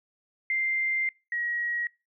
sine tone pair in turn, 2093 / 1902.8 Hz, C7 / A#6, 0 / +35 cents, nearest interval major second, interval 165 cents, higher first, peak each -24 / -27 dBFS, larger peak first, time 0.5-1.09 / 1.32-1.87 s, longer first, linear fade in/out 2 ms, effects noise-tail reverb RT60 0.3 s tail -26 dB re dry

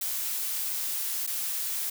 blue noise with dropouts, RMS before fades -31 dBFS, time 0.01-1.9 s, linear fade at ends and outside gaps 5 ms, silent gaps 1.266-1.273 s, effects none

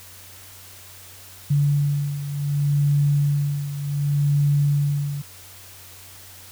sine beating tone pair, 143.7 / 144.37 Hz, D3 / D3, -37 / -29 cents, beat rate 0.67 Hz, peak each -19 / -24 dBFS, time 1.5-5.22 s, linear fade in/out 10 ms, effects added 93 Hz sine -49 dBFS peak until 6.51 s + white hiss -44 dBFS RMS until 6.51 s

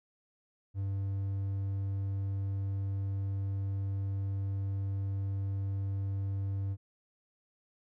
triangle tone, 98 Hz, G2, in tune, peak -29 dBFS, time 0.74-6.77 s, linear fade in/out 50 ms, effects none

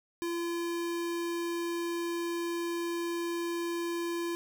square tone, 341.2 Hz, F4, 40 cents flat, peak -32 dBFS, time 0.22-4.35 s, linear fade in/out 0 ms, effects none

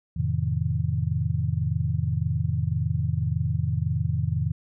sine chord, F dominant seventh, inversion none, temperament just, 87.31 / 109.13 / 130.96 / 157.15 Hz, F2 / A2 / C3 / Eb3, 0 / -14 / +2 / +18 cents, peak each -28 dBFS, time 0.16-4.52 s, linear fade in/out 10 ms, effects none

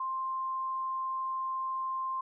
sine tone, 1051 Hz, C6, 7 cents sharp, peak -31 dBFS, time 0-2.21 s, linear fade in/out 5 ms, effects none

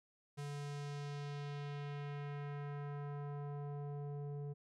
square tone with low-pass filter sweep, 144.2 Hz, D3, 31 cents flat, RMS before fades -44 dBFS, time 0.37-4.54 s, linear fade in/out 20 ms, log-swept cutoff 9300 to 460 Hz, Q 1.1, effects none

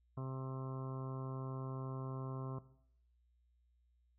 harmonic tone, 131.8 Hz, C3, 13 cents sharp, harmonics 1 / 2 / 3 / 4 / 5 / 6 / 7 / 8 / 9 / 10, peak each -40 / -49 / -52 / -57 / -54 / -61 / -61 / -53 / -61 / -61 dBFS, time 0.17-2.59 s, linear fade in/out 5 ms, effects noise-tail reverb RT60 0.7 s tail -17 dB re dry + added 60 Hz sine -70 dBFS peak until 4.18 s

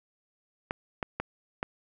clicks, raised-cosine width 0.5 ms, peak -15 dBFS, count 4, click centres 0.709 / 1.028 / 1.2 / 1.629 s, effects none

